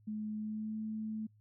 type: tone with pitch glide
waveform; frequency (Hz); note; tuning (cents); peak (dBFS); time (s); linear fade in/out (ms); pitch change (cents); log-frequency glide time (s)
sine; 213.7 to 217.6; G#3 to A3; +50 to -19; -36; 0.07-1.27; 10; +31; 0.36-0.78
effects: noise-tail reverb RT60 0.1 s tail -25 dB re dry + added 106 Hz sine -62 dBFS peak until 1.4 s